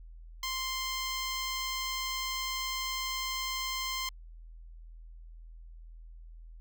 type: tone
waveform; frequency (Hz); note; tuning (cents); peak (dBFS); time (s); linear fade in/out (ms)
10% pulse; 1048; C6; +2; -24; 0.43-4.09; 2
effects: added 41 Hz sine -46 dBFS peak until 6.6 s